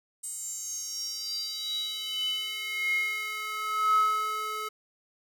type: tone with high-pass filter sweep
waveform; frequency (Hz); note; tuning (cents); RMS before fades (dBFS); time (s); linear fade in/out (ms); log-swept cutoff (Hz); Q
square; 429.4; A4; -42; -31; 0.23-4.69; 10; 8300 to 890; 9.8
effects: none